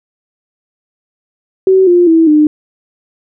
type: tone with pitch steps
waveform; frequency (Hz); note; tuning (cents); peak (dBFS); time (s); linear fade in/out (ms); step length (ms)
sine; 379.1 / 351.7 / 326.2 / 302.6; F#4 / F4 / E4 / D#4; +42 / +12 / -18 / -48; -4; 1.67-2.47; 2; 200
effects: none